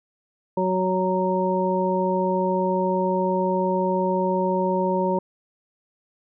harmonic tone, 185.7 Hz, F#3, 7 cents sharp, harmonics 1 / 2 / 3 / 5, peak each -25 / -25 / -25 / -25 dBFS, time 0.57-5.19 s, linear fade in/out 5 ms, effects none

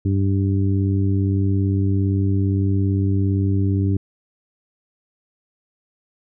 harmonic tone, 97.6 Hz, G2, 7 cents flat, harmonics 1 / 2 / 3 / 4, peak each -17 / -25 / -24 / -31 dBFS, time 0.05-3.97 s, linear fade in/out 5 ms, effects none

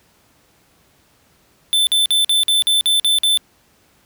square tone bursts, 3532 Hz, A7, 6 cents sharp, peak -13 dBFS, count 9, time 1.73-3.374 s, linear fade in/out 0 ms, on 140 ms, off 48 ms, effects pink hiss -56 dBFS RMS until 4.05 s + high-pass 60 Hz 12 dB/octave

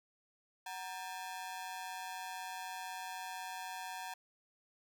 sawtooth ring-modulated tone, 842 Hz, G#5, 24 cents sharp, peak -35 dBFS, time 0.66-4.14 s, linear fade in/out 5 ms, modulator 92 Hz, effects none

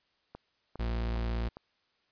click train, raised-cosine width 1 ms, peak -29 dBFS, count 4, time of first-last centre 0.35-1.57 s, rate 2.46 Hz
40% pulse tone, 57.5 Hz, A#1, 23 cents flat, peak -29 dBFS, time 0.79-1.49 s, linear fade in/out 10 ms
effects white hiss -73 dBFS RMS until 2.11 s + resampled to 11025 Hz

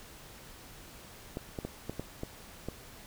clicks, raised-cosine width 2 ms, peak -22 dBFS, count 7, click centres 1.371 / 1.588 / 1.65 / 1.896 / 1.996 / 2.234 / 2.686 s, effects pink hiss -51 dBFS RMS until 3.06 s

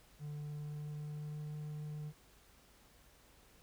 triangle tone with pitch glide, 148 to 150.59 Hz, D3 to D3, +14 to +44 cents, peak -39 dBFS, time 0.19-2.13 s, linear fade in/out 50 ms, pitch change +30 cents, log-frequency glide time 0.42-1.45 s, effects added 50 Hz sine -70 dBFS peak until 3.62 s + pink hiss -65 dBFS RMS until 3.62 s

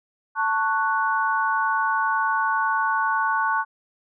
sine chord, F# minor, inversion first, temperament just, 888 / 1110 / 1480 Hz, A5 / C#6 / F#6, +16 / +2 / 0 cents, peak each -24 dBFS, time 0.35-3.65 s, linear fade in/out 50 ms, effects none

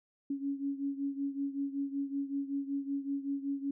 sine beating tone pair, 277.2 / 282.5 Hz, C#4 / C#4, 0 / +33 cents, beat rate 5.3 Hz, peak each -34 / -38 dBFS, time 0.3-3.71 s, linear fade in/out 5 ms, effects none

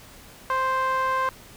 sawtooth tone with band-pass filter, 523.3 Hz, C5, in tune, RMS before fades -24 dBFS, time 0.5-1.29 s, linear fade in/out 0 ms, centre 1200 Hz, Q 3.9, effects pink hiss -47 dBFS RMS until 1.56 s

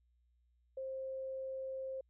sine tone, 529 Hz, C5, 19 cents sharp, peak -39 dBFS, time 0.77-2.01 s, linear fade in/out 5 ms, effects added 60 Hz sine -70 dBFS peak until 2.09 s

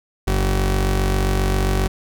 sawtooth tone pair together, 47.5 / 190 Hz, F#1 / F#3, +46 / +46 cents, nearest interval 2 octaves, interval 2400 cents, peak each -13 / -18 dBFS, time 0.27-1.88 s, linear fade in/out 10 ms, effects none

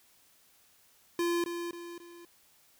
square tone with echo, 343.9 Hz, F4, 27 cents flat, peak -28 dBFS, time 1.19-1.44 s, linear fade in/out 2 ms, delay 270 ms, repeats 3, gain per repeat -7 dB, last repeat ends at 2.25 s, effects white hiss -64 dBFS RMS until 2.79 s

